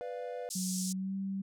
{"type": "chord", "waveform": "triangle", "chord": "B diminished", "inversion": "none", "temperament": "equal", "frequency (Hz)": [493.9, 587.3, 698.5], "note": ["B4", "D5", "F5"], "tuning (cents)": [0, 0, 0], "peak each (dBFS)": [-37, -42, -42], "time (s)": [0.01, 0.49], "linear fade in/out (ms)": 0}
{"type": "band-pass noise", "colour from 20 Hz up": "white", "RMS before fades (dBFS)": -39, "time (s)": [0.5, 0.93], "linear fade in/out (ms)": 10, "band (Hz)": [5300, 8900], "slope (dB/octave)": 24}
{"type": "tone with pitch glide", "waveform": "sine", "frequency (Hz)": [185, 194.2], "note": ["F#3", "G3"], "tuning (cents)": [0, -16], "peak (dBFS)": -33, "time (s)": [0.55, 1.42], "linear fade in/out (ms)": 10, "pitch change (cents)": 84, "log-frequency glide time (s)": [0.84, 1.15]}
{"effects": []}